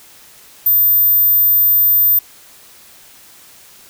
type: tone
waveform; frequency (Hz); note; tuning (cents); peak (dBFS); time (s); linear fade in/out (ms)
sine; 13800; A9; -35; -7; 0.66-2.19; 5
effects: tanh soft clip ceiling -6 dBFS + white hiss -43 dBFS RMS until 3.89 s